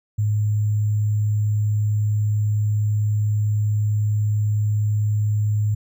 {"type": "tone with sample-and-hold", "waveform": "sine", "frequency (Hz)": 105.5, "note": "G#2", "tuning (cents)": 28, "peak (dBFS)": -17, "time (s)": [0.18, 5.75], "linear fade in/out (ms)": 10, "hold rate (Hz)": 7350, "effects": []}